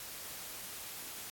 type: noise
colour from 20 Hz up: white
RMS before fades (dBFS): -45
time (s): 0-1.3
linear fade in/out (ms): 2
effects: AAC 64 kbps